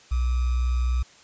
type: tone with sample-and-hold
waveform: sine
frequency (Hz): 61.74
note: B1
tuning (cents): 0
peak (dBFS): -20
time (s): 0.11-1.03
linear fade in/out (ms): 10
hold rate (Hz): 1225
effects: white hiss -52 dBFS RMS until 1.23 s + resampled to 16000 Hz